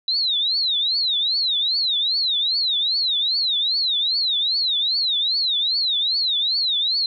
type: tone with vibrato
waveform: sine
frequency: 3922 Hz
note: B7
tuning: 13 cents flat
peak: -18 dBFS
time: 0.08-7.06 s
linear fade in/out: 2 ms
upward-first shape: triangle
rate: 2.5 Hz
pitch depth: 250 cents each way
effects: none

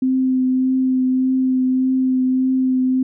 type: tone with vibrato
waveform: sine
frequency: 258.7 Hz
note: C4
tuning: 19 cents flat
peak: -14 dBFS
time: 0.02-3.03 s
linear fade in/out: 5 ms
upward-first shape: triangle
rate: 1.7 Hz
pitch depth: 16 cents each way
effects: none

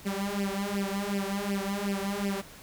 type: tone with flanger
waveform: sawtooth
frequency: 199 Hz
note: G3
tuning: 26 cents sharp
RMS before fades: -31 dBFS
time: 0.05-2.42 s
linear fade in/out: 20 ms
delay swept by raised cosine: 0.38 to 4.08 ms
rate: 2.7 Hz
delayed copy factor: +0.95
effects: pink hiss -49 dBFS RMS until 2.62 s

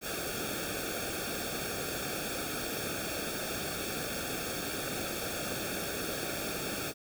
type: noise with comb filter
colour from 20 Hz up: pink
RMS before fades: -36 dBFS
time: 0.01-6.94 s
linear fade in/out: 50 ms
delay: 1 ms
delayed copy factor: -0.85
effects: none

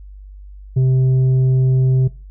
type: tone with tanh clipping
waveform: triangle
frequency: 130 Hz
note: C3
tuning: 11 cents flat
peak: -12 dBFS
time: 0.76-2.08 s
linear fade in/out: 10 ms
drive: 9 dB
effects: noise-tail reverb RT60 0.3 s tail -20 dB re dry + added 49 Hz sine -34 dBFS peak until 2.3 s

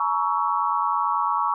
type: tone cluster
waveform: sine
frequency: 860 / 949 / 1122 / 1318 Hz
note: A5 / A#5 / C#6 / E6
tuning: -40 / +31 / +21 / -1 cents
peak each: -29 / -25 / -23 / -29 dBFS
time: 0-1.54 s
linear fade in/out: 2 ms
effects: none

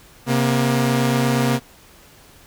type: tone pair together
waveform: sawtooth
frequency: 132.87 / 237.4 Hz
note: C3 / A#3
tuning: +27 / +32 cents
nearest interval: minor seventh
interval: 1005 cents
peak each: -15 dBFS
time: 0.26-1.6 s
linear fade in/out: 50 ms
effects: pink hiss -48 dBFS RMS until 2.46 s

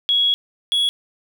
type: tone pair in turn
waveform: sine / triangle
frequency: 3335 / 3354 Hz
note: G#7 / G#7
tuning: +7 / +16 cents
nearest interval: unison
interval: 9 cents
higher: second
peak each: -14 dBFS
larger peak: neither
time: 0.09-0.34 / 0.72-0.89 s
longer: first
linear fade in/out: 0 ms
effects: 8-bit

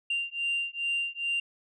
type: beating tone pair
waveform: sine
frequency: 2780 / 2782.4 Hz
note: F7 / F7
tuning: -9 / -7 cents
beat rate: 2.4 Hz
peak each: -30 dBFS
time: 0.1-1.4 s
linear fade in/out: 5 ms
effects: tanh soft clip ceiling -23 dBFS

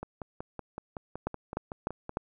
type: two click trains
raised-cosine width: 1 ms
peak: -16 / -23 dBFS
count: 4 / 12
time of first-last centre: 1.27-2.171 / 0.03-2.094 s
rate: 3.33 / 5.33 Hz
effects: none

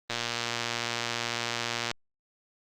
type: click train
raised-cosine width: 0.2 ms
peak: -12 dBFS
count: 215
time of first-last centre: 0.1-1.914 s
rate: 118 Hz
effects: Opus 24 kbps

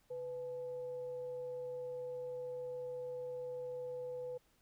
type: tone with frequency modulation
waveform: sine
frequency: 498 Hz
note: B4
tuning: 14 cents sharp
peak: -40 dBFS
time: 0.1-4.38 s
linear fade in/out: 10 ms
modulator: 362 Hz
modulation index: 0.21
effects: pink hiss -73 dBFS RMS until 4.61 s

